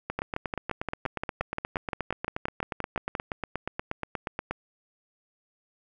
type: two click trains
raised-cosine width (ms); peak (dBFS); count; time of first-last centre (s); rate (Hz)
0.5; -14 / -15; 18 / 38; 0.19-3.152 / 0.1-4.51; 5.74 / 8.39
effects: none